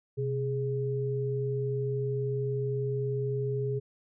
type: tone pair together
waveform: sine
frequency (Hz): 128.42 / 415.3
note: C3 / G#4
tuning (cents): -32 / 0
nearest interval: octave + minor sixth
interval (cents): 2032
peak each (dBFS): -30 / -31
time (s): 0.17-3.8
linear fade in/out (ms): 20
effects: none